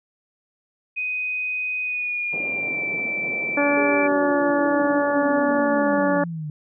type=tone with pitch glide; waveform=sine; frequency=2500 to 2333 Hz; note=D#7 to D7; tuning=+8 to -12 cents; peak=-23 dBFS; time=0.96-4.08 s; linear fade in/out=20 ms; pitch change=-120 cents; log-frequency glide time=1.83-2.82 s
type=band-pass noise; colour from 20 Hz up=white; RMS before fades=-36 dBFS; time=2.32-6.19 s; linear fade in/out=10 ms; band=160 to 640 Hz; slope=24 dB/octave
type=harmonic tone; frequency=287 Hz; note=D4; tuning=40 cents flat; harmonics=1 / 2 / 3 / 4 / 5 / 6; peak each=-22 / -21 / -27 / -29 / -30 / -29 dBFS; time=3.57-6.24 s; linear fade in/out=5 ms
type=linear sweep; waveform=sine; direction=down; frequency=415.3 to 147.7 Hz; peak=-27 dBFS; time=3.77-6.5 s; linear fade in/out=2 ms
effects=none